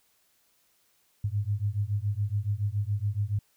sine beating tone pair, 99.4 / 106.5 Hz, G2 / G#2, +25 / +44 cents, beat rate 7.1 Hz, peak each -29 dBFS, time 1.24-3.39 s, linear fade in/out 5 ms, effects white hiss -68 dBFS RMS until 3.56 s

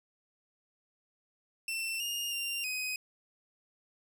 sawtooth tone with pitch steps, 2687 / 2834 / 2780 / 2511 Hz, E7 / F7 / F7 / D#7, +33 / +25 / -9 / +15 cents, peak -30 dBFS, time 1.68-2.96 s, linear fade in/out 2 ms, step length 320 ms, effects none

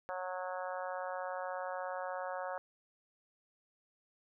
harmonic tone, 183.4 Hz, F#3, 15 cents flat, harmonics 3 / 4 / 5 / 6 / 7 / 8 / 9, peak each -41 / -43 / -45 / -47 / -48 / -49 / -50 dBFS, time 0.09-2.58 s, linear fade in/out 0 ms, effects none

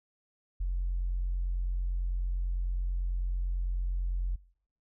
sine tone, 44.52 Hz, F1, 34 cents sharp, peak -27 dBFS, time 0.6-4.36 s, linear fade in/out 10 ms, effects noise-tail reverb RT60 0.6 s tail -23 dB re dry + tanh soft clip ceiling -24 dBFS

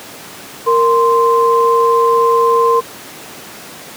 sine tone pair together, 464.2 / 1042 Hz, A#4 / C6, -7 / -7 cents, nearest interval octave + major second, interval 1400 cents, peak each -11 dBFS, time 0.66-2.81 s, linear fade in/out 20 ms, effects pink hiss -32 dBFS RMS until 3.96 s + high-pass 200 Hz 12 dB/octave

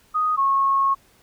sine tone pair in turn, 1244.5 / 1092.9 Hz, D#6 / C#6, 0 / -25 cents, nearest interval major second, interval 225 cents, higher first, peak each -18 / -16 dBFS, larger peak second, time 0.14-0.37 / 0.37-0.95 s, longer second, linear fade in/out 20 ms, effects pink hiss -57 dBFS RMS until 1.22 s

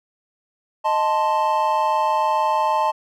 triangle chord, A diminished, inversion second, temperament equal, 622.3 / 880 / 1046.5 Hz, Eb5 / A5 / C6, 0 / 0 / 0 cents, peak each -22 / -17 / -21 dBFS, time 0.84-2.92 s, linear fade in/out 20 ms, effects none

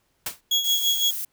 white noise with exponential decay, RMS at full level -24 dBFS, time 0.26-0.41 s, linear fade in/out 5 ms, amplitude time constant 31 ms
35% pulse tone with tremolo, 3331 Hz, G#7, 4 cents sharp, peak -16 dBFS, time 0.51-1.11 s, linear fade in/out 5 ms, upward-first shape sine, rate 5.9 Hz, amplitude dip 65%
violet noise, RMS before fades -30 dBFS, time 0.64-1.25 s, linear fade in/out 5 ms
effects pink hiss -69 dBFS RMS until 1.32 s

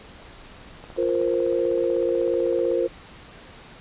click train, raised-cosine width 1 ms, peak -27 dBFS, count 31, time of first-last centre 0.84-2.715 s, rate 16 Hz
sine chord, F suspended fourth, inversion none, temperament equal, 349.2 / 466.2 / 523.3 Hz, F4 / Bb4 / C5, 0 / 0 / 0 cents, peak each -24 dBFS, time 0.97-2.88 s, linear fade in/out 20 ms
effects pink hiss -45 dBFS RMS until 3.8 s + resampled to 8000 Hz

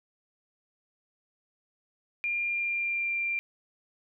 sine tone with pitch glide, 2400 to 2375 Hz, D7 to D7, +37 to +19 cents, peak -27 dBFS, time 2.24-3.39 s, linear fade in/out 0 ms, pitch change -18 cents, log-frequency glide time 2.47-3.13 s, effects none

